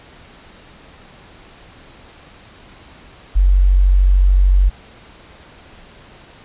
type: tone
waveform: sine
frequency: 46.71 Hz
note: F#1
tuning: 17 cents sharp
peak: -8 dBFS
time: 3.35-4.7 s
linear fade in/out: 20 ms
effects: pink hiss -43 dBFS RMS until 6.44 s + resampled to 8000 Hz